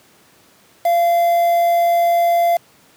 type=tone with quantisation; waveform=triangle; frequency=688 Hz; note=F5; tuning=26 cents flat; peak=-10 dBFS; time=0.85-2.57 s; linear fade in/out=5 ms; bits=5; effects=pink hiss -51 dBFS RMS until 2.96 s + high-pass 150 Hz 12 dB/octave